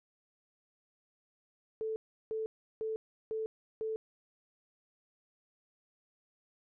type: tone bursts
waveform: sine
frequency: 440 Hz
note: A4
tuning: in tune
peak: -33 dBFS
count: 5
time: 1.81-3.96 s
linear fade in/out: 0 ms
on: 150 ms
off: 350 ms
effects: none